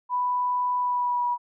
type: tone with pitch glide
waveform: sine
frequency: 990 to 971.3 Hz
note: B5 to B5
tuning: +4 to -29 cents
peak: -22 dBFS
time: 0.09-1.38 s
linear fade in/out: 50 ms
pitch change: -33 cents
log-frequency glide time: 0.78-1.26 s
effects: none

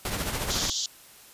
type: noise with tremolo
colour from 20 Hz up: pink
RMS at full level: -28 dBFS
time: 0.05-0.7 s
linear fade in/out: 2 ms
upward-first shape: triangle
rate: 14 Hz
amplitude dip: 55%
type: band-pass noise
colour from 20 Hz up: white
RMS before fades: -30 dBFS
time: 0.5-0.86 s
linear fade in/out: 2 ms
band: 3100 to 7100 Hz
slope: 96 dB/octave
effects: white hiss -51 dBFS RMS until 1.33 s + resampled to 32000 Hz

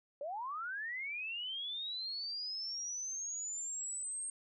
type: linear sweep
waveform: sine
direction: up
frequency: 541 to 8600 Hz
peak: -38 dBFS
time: 0.21-4.3 s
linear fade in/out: 2 ms
effects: none

